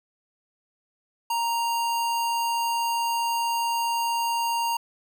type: tone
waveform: square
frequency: 932.3 Hz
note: A#5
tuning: in tune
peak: -24 dBFS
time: 1.3-4.77 s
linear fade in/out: 5 ms
effects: none